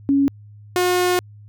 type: tone pair in turn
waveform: sine / sawtooth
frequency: 278.2 / 360.2 Hz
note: C#4 / F#4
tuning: +6 / -46 cents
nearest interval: major third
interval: 448 cents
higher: second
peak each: -13 / -12 dBFS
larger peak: second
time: 0.09-0.28 / 0.76-1.19 s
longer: second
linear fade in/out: 0 ms
effects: added 104 Hz sine -40 dBFS peak until 1.48 s